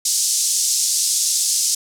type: band-pass noise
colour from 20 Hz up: pink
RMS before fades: -19 dBFS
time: 0.05-1.75 s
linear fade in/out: 5 ms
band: 5300 to 9500 Hz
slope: 24 dB/octave
effects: none